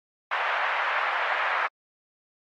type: band-pass noise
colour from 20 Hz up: white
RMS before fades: -27 dBFS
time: 0.31-1.67 s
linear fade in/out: 5 ms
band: 710 to 2000 Hz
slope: 24 dB/octave
effects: AAC 32 kbps